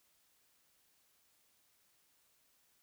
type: silence
effects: white hiss -73 dBFS RMS until 2.82 s